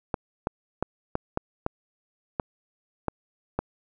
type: clicks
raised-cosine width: 1 ms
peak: -11 dBFS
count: 9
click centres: 0.142 / 0.471 / 0.826 / 1.154 / 1.374 / 1.664 / 2.398 / 3.083 / 3.59 s
effects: none